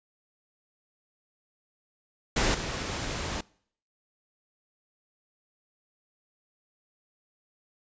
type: noise with level steps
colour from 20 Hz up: pink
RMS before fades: -25 / -33 dBFS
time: 2.36-3.41 s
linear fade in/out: 5 ms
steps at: 2.54 s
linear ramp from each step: 5 ms
effects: noise-tail reverb RT60 0.6 s tail -24 dB re dry + resampled to 16000 Hz